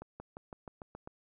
accelerating click train, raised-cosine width 1 ms, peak -30 dBFS, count 8, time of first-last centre 0.02-1.075 s, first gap 180 ms, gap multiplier 0.94, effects none

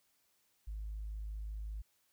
sine tone, 52.6 Hz, G#1, 23 cents sharp, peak -38 dBFS, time 0.67-1.82 s, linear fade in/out 10 ms, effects tanh soft clip ceiling -35 dBFS + white hiss -75 dBFS RMS until 2.12 s

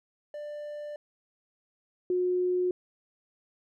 triangle / sine tone pair in turn, 592 / 361.9 Hz, D5 / F#4, +14 / -38 cents, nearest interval major sixth, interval 852 cents, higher first, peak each -34 / -24 dBFS, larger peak second, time 0.34-0.96 / 2.1-2.71 s, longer first, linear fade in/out 2 ms, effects none

